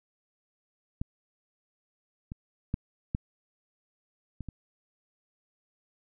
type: clicks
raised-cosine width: 5 ms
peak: -19 / -25 / -16 / -16 / -25 / -26 dBFS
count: 6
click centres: 1.015 / 2.319 / 2.741 / 3.149 / 4.407 / 4.487 s
effects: none